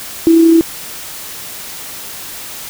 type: tone with amplitude modulation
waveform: sine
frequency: 329.6 Hz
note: E4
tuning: in tune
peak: -3 dBFS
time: 0.27-0.61 s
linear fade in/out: 0 ms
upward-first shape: sine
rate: 32.2 Hz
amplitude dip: 30%
effects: white hiss -28 dBFS RMS until 2.69 s